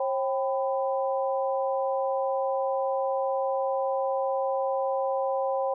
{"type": "tone cluster", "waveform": "sine", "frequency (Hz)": [538, 783, 1001], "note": ["C5", "G5", "B5"], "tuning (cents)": [48, -2, 23], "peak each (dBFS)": [-26, -30, -34], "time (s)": [0, 5.74], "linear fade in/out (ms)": 5, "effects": []}